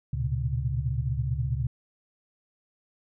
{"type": "tone cluster", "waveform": "sine", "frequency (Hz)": [71.4, 113.6, 122.9, 137.9], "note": ["D2", "A#2", "B2", "C#3"], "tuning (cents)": [-48, -44, -8, -9], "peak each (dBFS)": [-31, -32, -30, -31], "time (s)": [0.13, 1.67], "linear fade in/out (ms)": 5, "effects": []}